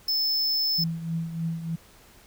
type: tone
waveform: square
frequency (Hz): 5250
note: E8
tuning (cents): -8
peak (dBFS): -23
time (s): 0.08-0.84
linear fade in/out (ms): 5
type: tone with tremolo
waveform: sine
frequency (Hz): 164.81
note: E3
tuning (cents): 0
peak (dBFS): -24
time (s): 0.78-1.76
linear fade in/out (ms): 10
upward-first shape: triangle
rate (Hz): 3.3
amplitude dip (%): 70
effects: pink hiss -54 dBFS RMS until 2.26 s